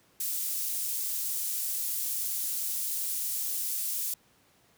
pink high-pass noise, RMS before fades -32 dBFS, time 0.2-4.14 s, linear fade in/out 5 ms, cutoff 10000 Hz, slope 12 dB/octave, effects pink hiss -64 dBFS RMS until 4.77 s + high-pass 80 Hz 12 dB/octave

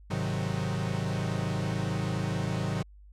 45% pulse chord, Ab dominant seventh, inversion none, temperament equal, 103.83 / 130.81 / 155.56 / 185 Hz, Ab2 / C3 / Eb3 / Gb3, 0 / 0 / 0 / 0 cents, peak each -34 dBFS, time 0.1-2.83 s, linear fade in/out 10 ms, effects added 50 Hz sine -49 dBFS peak until 3.12 s + low-pass 8000 Hz 12 dB/octave

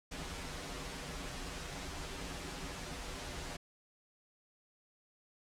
pink noise with comb filter, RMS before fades -43 dBFS, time 0.11-3.57 s, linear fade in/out 10 ms, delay 9.2 ms, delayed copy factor -1, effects low-pass 8000 Hz 12 dB/octave

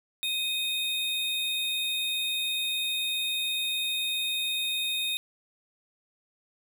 square tone pair together, 2510 / 3687 Hz, D#7 / A#7, +15 / -20 cents, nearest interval perfect fifth, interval 665 cents, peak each -34 / -29 dBFS, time 0.23-5.17 s, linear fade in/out 0 ms, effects none

